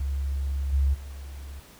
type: tone with level steps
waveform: sine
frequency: 68.9 Hz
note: C#2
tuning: 10 cents flat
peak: -25 / -19 / -36 dBFS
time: 0-1.6 s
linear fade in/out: 5 ms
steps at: 0.72 / 0.93 s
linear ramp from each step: 20 ms
effects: pink hiss -51 dBFS RMS until 1.79 s